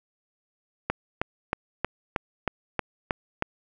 click train, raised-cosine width 0.5 ms, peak -9 dBFS, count 9, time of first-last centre 0.9-3.424 s, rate 3.17 Hz, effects none

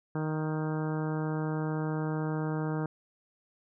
harmonic tone with a mistuned harmonic, 155.56 Hz, D#3, in tune, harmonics 1 / 2 / 3 / 4 / 5 / 6 / 7 / 8 / 9 / 10, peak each -31 / -35 / -38 / -44 / -44 / -44 / -49 / -47 / -48 / -48 dBFS, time 0.15-2.86 s, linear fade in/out 2 ms, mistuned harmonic 10, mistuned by +24 cents, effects none

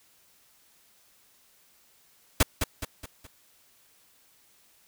pink noise with echo, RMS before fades -19 dBFS, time 2.4-2.43 s, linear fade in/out 5 ms, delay 210 ms, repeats 4, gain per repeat -7 dB, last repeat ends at 3.27 s, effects white hiss -62 dBFS RMS until 4.87 s

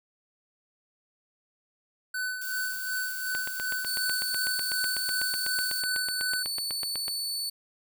square tone with tremolo, 1505 Hz, F#6, 29 cents sharp, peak -29 dBFS, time 2.14-6.43 s, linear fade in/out 5 ms, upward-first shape sine, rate 2.7 Hz, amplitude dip 55%
violet noise, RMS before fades -38 dBFS, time 2.41-5.82 s, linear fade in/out 5 ms
click train, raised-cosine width 0.3 ms, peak -20 dBFS, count 31, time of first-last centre 3.35-7.081 s, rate 8.04 Hz
sawtooth tone, 4475 Hz, C#8, 16 cents sharp, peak -27 dBFS, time 3.86-7.5 s, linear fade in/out 10 ms
effects none

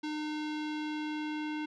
square tone with low-pass filter sweep, 304 Hz, D#4, 40 cents flat, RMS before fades -36 dBFS, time 0.03-1.66 s, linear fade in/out 10 ms, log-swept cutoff 4400 to 2900 Hz, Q 1.6, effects none

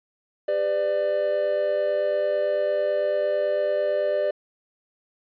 triangle tone cluster, 399.6 / 505 / 594 Hz, G4 / B4 / D5, +33 / +39 / +20 cents, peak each -28 / -27 / -20 dBFS, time 0.48-4.31 s, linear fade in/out 5 ms, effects resampled to 11025 Hz

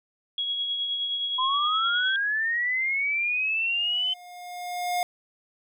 sine tone with tremolo, 3322 Hz, G#7, in tune, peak -24 dBFS, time 0.38-2.16 s, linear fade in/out 2 ms, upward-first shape triangle, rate 9.6 Hz, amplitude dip 40%
sine linear sweep, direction up, 1006 to 3069 Hz, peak -23 dBFS, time 1.38-4.14 s, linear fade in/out 10 ms
square tone with exponential growth, 713 Hz, F5, 36 cents sharp, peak -23 dBFS, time 3.51-5.03 s, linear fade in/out 1 ms, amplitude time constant 330 ms
effects none

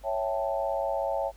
sine chord, A dominant seventh, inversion first, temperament equal, 554.4 / 659.3 / 784 / 880 Hz, C#5 / E5 / G5 / A5, 0 / 0 / 0 / 0 cents, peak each -30 / -31 / -34 / -34 dBFS, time 0.03-1.32 s, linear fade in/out 50 ms, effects added 50 Hz sine -49 dBFS peak until 1.36 s + pink hiss -59 dBFS RMS until 1.36 s

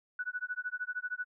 sine tone with tremolo, 1480 Hz, F#6, in tune, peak -31 dBFS, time 0.19-1.25 s, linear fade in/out 2 ms, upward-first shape sine, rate 13 Hz, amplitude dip 100%, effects none

